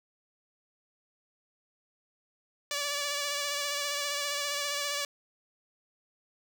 5% pulse tone with vibrato, 576 Hz, D5, 34 cents flat, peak -19 dBFS, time 2.71-5.05 s, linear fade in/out 2 ms, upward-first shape sine, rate 15 Hz, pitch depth 29 cents each way, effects none

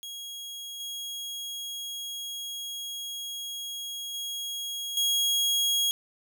sawtooth tone with level steps, 3300 Hz, G#7, 12 cents flat, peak -34 / -31 / -29 / -20 dBFS, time 0.03-5.91 s, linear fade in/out 0 ms, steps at 0.8 / 4.14 / 4.97 s, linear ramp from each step 2 ms, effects none

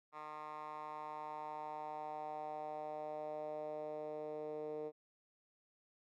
10% pulse tone with band-pass filter sweep, 152.4 Hz, D#3, 36 cents flat, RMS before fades -45 dBFS, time 0.12-4.92 s, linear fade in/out 50 ms, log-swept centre 1200 to 460 Hz, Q 3.7, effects none

